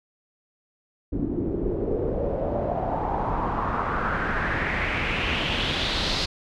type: noise with low-pass filter sweep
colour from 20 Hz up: pink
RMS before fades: -26 dBFS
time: 1.12-6.26 s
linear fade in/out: 10 ms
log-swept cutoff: 290 to 4500 Hz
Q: 3.7
effects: none